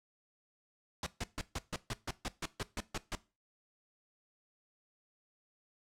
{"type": "noise bursts", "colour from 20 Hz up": "pink", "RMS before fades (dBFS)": -37, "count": 13, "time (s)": [1.03, 3.152], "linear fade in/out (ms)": 2, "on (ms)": 34, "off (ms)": 140, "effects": ["noise-tail reverb RT60 0.3 s tail -19 dB re dry", "low-pass 8000 Hz 12 dB/octave"]}